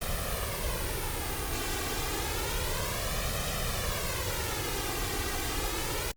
pink noise with flanger, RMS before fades -32 dBFS, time 0.01-6.12 s, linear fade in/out 10 ms, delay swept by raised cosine 1.6 to 2.58 ms, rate 0.29 Hz, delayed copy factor +0.7, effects Opus 32 kbps

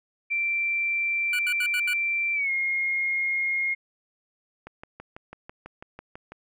sine tone with pitch glide, 2350 to 2143 Hz, D7 to C7, +1 to +41 cents, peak -23 dBFS, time 0.3-3.75 s, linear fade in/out 20 ms, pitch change -160 cents, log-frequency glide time 2.34-2.51 s
25% pulse tone bursts, 1471 Hz, F#6, 11 cents flat, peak -25 dBFS, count 5, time 1.33-1.934 s, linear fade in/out 2 ms, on 60 ms, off 76 ms
click train, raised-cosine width 0.5 ms, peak -25 dBFS, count 11, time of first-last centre 4.67-6.32 s, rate 6.06 Hz
effects none

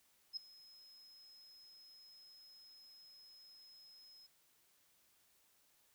sine tone with ADSR envelope, 5130 Hz, E8, 48 cents flat, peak -37 dBFS, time 0.33-4.27 s, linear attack 37 ms, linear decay 7 ms, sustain -21 dB, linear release 12 ms, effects white hiss -73 dBFS RMS until 5.94 s

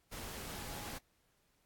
sine tone in noise, 830.6 Hz, G#5, in tune, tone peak -55 dBFS, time 0.54-0.95 s, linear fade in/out 20 ms, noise pink, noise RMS -45 dBFS, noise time 0.11-0.99 s, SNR -13 dB, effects pink hiss -75 dBFS RMS until 1.65 s + AAC 64 kbps

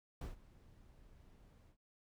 brown noise with ADSR envelope, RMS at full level -42 dBFS, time 0.21-1.77 s, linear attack 5 ms, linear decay 140 ms, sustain -20 dB, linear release 87 ms, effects none

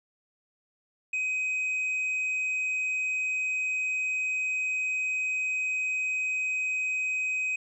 triangle tone, 2519 Hz, D#7, 21 cents sharp, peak -25 dBFS, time 1.13-7.56 s, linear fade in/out 5 ms, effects resampled to 22050 Hz

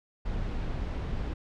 brown noise, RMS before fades -32 dBFS, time 0.25-1.34 s, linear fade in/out 10 ms, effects low-pass 4000 Hz 12 dB/octave

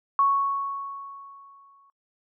sine tone with exponential decay, 1108.7 Hz, C#6, in tune, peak -16 dBFS, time 0.19-1.9 s, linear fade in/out 1 ms, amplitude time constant 370 ms, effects noise-tail reverb RT60 0.1 s tail -26 dB re dry

